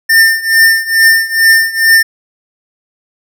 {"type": "tone with tremolo", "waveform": "square", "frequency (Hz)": 1802, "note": "A6", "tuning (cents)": 41, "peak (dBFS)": -3, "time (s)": [0.09, 2.03], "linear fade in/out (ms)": 10, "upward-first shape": "triangle", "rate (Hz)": 2.3, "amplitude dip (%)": 90, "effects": []}